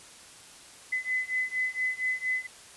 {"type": "beating tone pair", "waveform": "sine", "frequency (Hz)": [2018, 2022.3], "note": ["B6", "B6"], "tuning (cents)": [37, 41], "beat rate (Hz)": 4.3, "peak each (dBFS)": [-31, -30], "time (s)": [0.92, 2.47], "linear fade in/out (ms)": 10, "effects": ["white hiss -50 dBFS RMS until 2.76 s", "resampled to 24000 Hz"]}